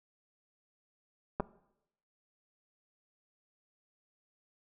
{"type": "clicks", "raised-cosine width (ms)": 1, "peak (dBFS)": -18, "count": 2, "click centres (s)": [1.399, 1.404], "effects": ["noise-tail reverb RT60 0.8 s tail -19 dB re dry"]}